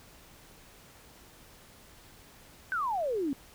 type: exponential sweep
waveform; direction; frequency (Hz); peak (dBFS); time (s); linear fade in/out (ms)
sine; down; 1568 to 261.6; -28; 2.72-3.33; 0
effects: pink hiss -55 dBFS RMS until 3.54 s